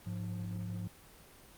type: tone pair together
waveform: triangle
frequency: 104.9 / 176.42 Hz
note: G#2 / F3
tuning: +18 / +18 cents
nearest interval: major sixth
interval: 900 cents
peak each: -36 / -38 dBFS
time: 0.06-0.88 s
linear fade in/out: 10 ms
effects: pink hiss -57 dBFS RMS until 1.57 s + Opus 24 kbps